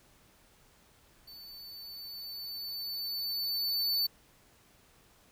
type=tone with level ramp; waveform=square; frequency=4504 Hz; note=C#8; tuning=27 cents sharp; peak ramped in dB=-48 to -27 dBFS; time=1.27-4.07 s; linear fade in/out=10 ms; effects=pink hiss -63 dBFS RMS until 5.31 s